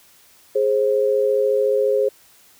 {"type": "tone pair together", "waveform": "sine", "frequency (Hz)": [416.7, 531], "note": ["G#4", "C5"], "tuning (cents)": [6, 25], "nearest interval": "major third", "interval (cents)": 419, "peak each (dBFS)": -18, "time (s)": [0.55, 2.09], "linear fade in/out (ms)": 10, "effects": ["white hiss -52 dBFS RMS until 2.59 s"]}